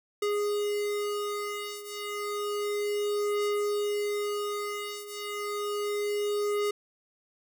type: beating tone pair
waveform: square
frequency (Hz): 412.8 / 413.11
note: G#4 / G#4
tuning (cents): -10 / -9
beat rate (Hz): 0.31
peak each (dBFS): -31 / -34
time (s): 0.22-6.71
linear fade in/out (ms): 5
effects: none